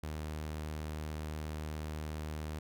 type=tone; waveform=sawtooth; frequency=76.9 Hz; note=D#2; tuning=20 cents flat; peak=-34 dBFS; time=0.03-2.59 s; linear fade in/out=5 ms; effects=none